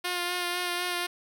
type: tone with vibrato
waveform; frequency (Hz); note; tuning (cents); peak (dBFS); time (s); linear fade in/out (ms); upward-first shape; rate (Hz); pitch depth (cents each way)
5% pulse; 354.4; F4; +25; -17; 0.04-1.07; 10; sine; 4; 20
effects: none